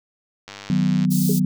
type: click train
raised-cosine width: 0.2 ms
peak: -18 dBFS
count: 58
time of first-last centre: 0.48-1.05 s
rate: 100 Hz
type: chord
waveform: sine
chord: B major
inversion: first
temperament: just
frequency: 154.34 / 185.21 / 246.9 Hz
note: D#3 / F#3 / B3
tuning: -14 / +2 / 0 cents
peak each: -22 / -18 / -23 dBFS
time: 0.7-1.45 s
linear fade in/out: 2 ms
type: high-pass noise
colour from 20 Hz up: white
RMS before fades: -29 dBFS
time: 1.1-1.4 s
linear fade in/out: 20 ms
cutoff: 4300 Hz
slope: 24 dB/octave
type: tone with exponential decay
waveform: sine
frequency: 415.3 Hz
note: G#4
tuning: in tune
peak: -19 dBFS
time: 1.29-1.41 s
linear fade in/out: 5 ms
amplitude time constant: 25 ms
effects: none